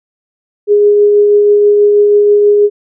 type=tone with tremolo; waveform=sine; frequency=412.9 Hz; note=G#4; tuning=10 cents flat; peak=-3 dBFS; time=0.67-2.7 s; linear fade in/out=50 ms; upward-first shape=triangle; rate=6.2 Hz; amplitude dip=25%; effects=none